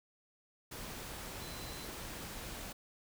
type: tone in noise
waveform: sine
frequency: 4043 Hz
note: B7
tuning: 40 cents sharp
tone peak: -52 dBFS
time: 1.41-1.86 s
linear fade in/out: 10 ms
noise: pink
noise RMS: -45 dBFS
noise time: 0.71-2.73 s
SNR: -10 dB
effects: none